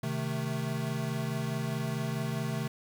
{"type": "chord", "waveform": "square", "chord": "A diminished", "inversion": "first", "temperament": "equal", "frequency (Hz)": [130.81, 155.56, 220], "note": ["C3", "Eb3", "A3"], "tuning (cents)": [0, 0, 0], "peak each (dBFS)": [-35, -36, -37], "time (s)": [0.03, 2.68], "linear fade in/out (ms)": 5, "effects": ["10-bit"]}